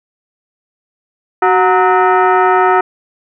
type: tone with frequency modulation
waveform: sine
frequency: 178.5 Hz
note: F3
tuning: 38 cents sharp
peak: -7 dBFS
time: 1.42-2.81 s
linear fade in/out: 5 ms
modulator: 552 Hz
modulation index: 2.4
effects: none